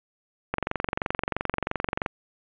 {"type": "click train", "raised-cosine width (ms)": 0.5, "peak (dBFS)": -10, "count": 36, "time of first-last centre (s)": [0.54, 2.062], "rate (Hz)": 23, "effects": ["resampled to 8000 Hz", "7-bit"]}